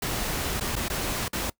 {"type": "noise with dropouts", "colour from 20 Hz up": "pink", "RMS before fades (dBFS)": -29, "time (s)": [0.02, 1.5], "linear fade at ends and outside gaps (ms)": 5, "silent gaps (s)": [[0.599, 0.608], [0.756, 0.762], [0.884, 0.899], [1.282, 1.33]], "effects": ["noise-tail reverb RT60 0.1 s tail -22 dB re dry"]}